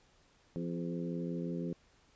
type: harmonic tone with a mistuned harmonic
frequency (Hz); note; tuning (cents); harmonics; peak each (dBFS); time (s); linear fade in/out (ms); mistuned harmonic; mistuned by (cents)
85.9; F2; -28; 2 / 3 / 4 / 5 / 6; -37 / -41 / -43 / -45 / -47; 0.56-1.73; 0; 5; -28
effects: pink hiss -67 dBFS RMS until 2.15 s + resampled to 16000 Hz